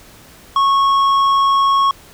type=tone with tanh clipping; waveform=sine; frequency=1100 Hz; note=C#6; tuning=14 cents flat; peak=-12 dBFS; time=0.56-1.91 s; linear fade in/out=2 ms; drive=8 dB; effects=pink hiss -43 dBFS RMS until 2.13 s